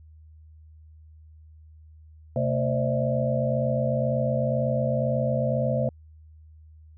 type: tone cluster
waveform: sine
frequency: 130.1 / 224.5 / 522 / 590 / 652 Hz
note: C3 / A3 / C5 / D5 / E5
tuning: -9 / +35 / -4 / +8 / -19 cents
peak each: -26 / -30 / -28 / -29 / -30 dBFS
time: 2.36-5.89 s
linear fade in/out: 2 ms
effects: added 78 Hz sine -47 dBFS peak until 6.97 s